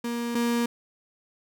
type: tone pair in turn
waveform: 35% pulse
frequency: 236.4 / 236.4 Hz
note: A#3 / A#3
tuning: +24 / +24 cents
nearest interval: unison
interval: 0 cents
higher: neither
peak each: -26 / -21 dBFS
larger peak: second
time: 0.04-0.35 / 0.35-0.66 s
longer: neither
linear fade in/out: 5 ms
effects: none